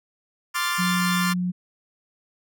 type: chord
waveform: sawtooth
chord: D minor seventh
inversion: third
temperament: equal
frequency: 1046.5 / 1174.7 / 1396.9 / 1760 Hz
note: C6 / D6 / F6 / A6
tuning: 0 / 0 / 0 / 0 cents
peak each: -25 dBFS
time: 0.54-1.34 s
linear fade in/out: 20 ms
type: tone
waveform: sine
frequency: 179.8 Hz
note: F#3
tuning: 49 cents flat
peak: -22 dBFS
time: 0.78-1.52 s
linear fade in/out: 20 ms
effects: none